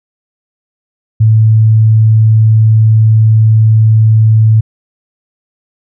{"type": "tone", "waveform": "sine", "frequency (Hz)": 110, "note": "A2", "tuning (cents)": 0, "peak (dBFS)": -3, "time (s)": [1.2, 4.61], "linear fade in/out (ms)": 10, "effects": []}